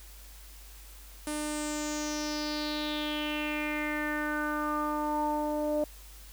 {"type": "tone with low-pass filter sweep", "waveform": "sawtooth", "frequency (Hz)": 300, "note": "D4", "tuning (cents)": 37, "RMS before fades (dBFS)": -32, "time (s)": [1.27, 5.84], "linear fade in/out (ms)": 2, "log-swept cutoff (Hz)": [10000, 630], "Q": 5.5, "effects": ["added 50 Hz sine -48 dBFS peak until 6.32 s", "white hiss -53 dBFS RMS until 6.32 s"]}